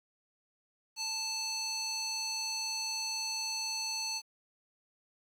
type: tone with band-pass filter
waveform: square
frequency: 878 Hz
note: A5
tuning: 4 cents flat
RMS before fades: -36 dBFS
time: 0.96-4.22 s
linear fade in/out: 50 ms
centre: 5200 Hz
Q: 3.8
effects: 10-bit